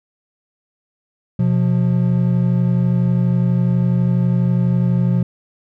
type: tone pair together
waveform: triangle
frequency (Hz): 125.5 / 177.64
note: B2 / F3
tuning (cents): +28 / +30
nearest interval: tritone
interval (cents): 602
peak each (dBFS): -14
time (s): 1.39-5.23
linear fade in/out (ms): 5
effects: none